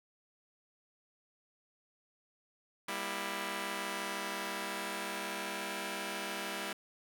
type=chord; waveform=5% pulse; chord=E diminished; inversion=first; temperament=just; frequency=197.78 / 237.3 / 329.6 Hz; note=G3 / Bb3 / E4; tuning=+16 / +31 / 0 cents; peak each=-29 / -32 / -29 dBFS; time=2.88-6.73 s; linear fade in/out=5 ms; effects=none